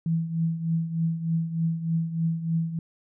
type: tone with tremolo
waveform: sine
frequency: 164.4 Hz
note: E3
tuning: 4 cents flat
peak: -20 dBFS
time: 0.06-2.79 s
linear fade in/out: 2 ms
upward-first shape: triangle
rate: 3.3 Hz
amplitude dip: 75%
effects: none